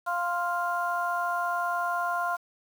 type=harmonic tone; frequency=349.2 Hz; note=F4; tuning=in tune; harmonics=2 / 3 / 4; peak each=-30 / -30 / -31 dBFS; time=0.06-2.37 s; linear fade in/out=20 ms; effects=8-bit